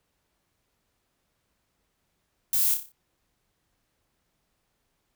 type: noise with echo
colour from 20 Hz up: violet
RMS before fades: -24 dBFS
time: 2.53-2.74 s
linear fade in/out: 2 ms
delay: 30 ms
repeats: 6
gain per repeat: -6 dB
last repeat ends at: 2.92 s
effects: pink hiss -75 dBFS RMS until 5.15 s